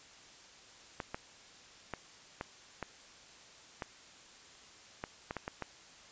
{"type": "clicks", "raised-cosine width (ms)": 0.5, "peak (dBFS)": -22, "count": 11, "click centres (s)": [1.002, 1.145, 1.937, 2.411, 2.827, 3.822, 5.039, 5.309, 5.367, 5.479, 5.623], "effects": ["white hiss -56 dBFS RMS until 6.11 s", "resampled to 16000 Hz"]}